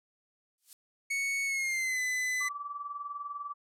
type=noise with exponential growth; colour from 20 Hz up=violet; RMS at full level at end=-40 dBFS; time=0.58-0.73 s; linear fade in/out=1 ms; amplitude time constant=32 ms
type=tone with pitch glide; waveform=45% pulse; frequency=2217 to 2010 Hz; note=C#7 to B6; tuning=0 to +30 cents; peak=-29 dBFS; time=1.1-2.49 s; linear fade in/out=10 ms; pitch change=-170 cents; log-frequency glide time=1.45-2 s
type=tone with tremolo; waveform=sine; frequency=1158 Hz; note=D6; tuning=25 cents flat; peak=-33 dBFS; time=2.4-3.54 s; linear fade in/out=20 ms; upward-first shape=triangle; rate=20 Hz; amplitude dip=75%
effects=low-pass 10000 Hz 12 dB/octave